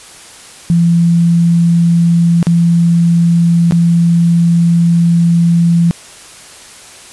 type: tone with dropouts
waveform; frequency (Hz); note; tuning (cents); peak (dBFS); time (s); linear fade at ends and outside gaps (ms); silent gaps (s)
sine; 169.7; F3; -49; -6; 0.7-5.91; 0; 2.428-2.469 / 3.71-3.722
effects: white hiss -35 dBFS RMS until 7.12 s + resampled to 24000 Hz